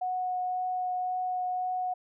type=tone with vibrato; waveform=sine; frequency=733 Hz; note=F#5; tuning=16 cents flat; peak=-28 dBFS; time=0.01-1.94 s; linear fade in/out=10 ms; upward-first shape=triangle; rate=1.9 Hz; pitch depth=9 cents each way; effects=none